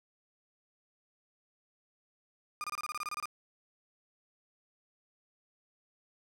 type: tone bursts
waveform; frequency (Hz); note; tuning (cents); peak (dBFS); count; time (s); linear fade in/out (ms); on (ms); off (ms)
35% pulse; 1215; D#6; -42; -33; 12; 2.61-3.256; 0; 30; 26
effects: low-pass 12000 Hz 12 dB/octave